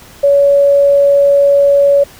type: tone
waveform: sine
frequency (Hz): 564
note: C#5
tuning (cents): +30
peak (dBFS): -5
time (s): 0.23-2.04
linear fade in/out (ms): 10
effects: pink hiss -38 dBFS RMS until 2.19 s